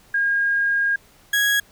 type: tone pair in turn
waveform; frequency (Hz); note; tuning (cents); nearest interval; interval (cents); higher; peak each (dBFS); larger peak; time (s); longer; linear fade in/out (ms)
sine / 35% pulse; 1624 / 1658.1; G#6 / G#6; -39 / -3; unison; 36; second; -17 / -15; second; 0.14-0.96 / 1.33-1.6; first; 5
effects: pink hiss -53 dBFS RMS until 1.71 s